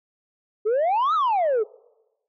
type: exponential two-way sweep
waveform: sine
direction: up then down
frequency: 408.2 to 1338 to 408.2 Hz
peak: -16 dBFS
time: 0.65-1.64 s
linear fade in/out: 20 ms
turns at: 1.14 s
effects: noise-tail reverb RT60 1.0 s tail -25 dB re dry + tanh soft clip ceiling -17 dBFS